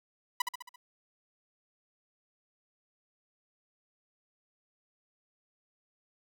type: tone with echo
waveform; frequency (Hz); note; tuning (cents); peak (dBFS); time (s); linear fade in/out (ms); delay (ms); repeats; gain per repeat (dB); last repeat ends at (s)
sawtooth; 987.8; B5; 0; -22; 0.4-0.42; 5; 68; 5; -5; 0.76
effects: none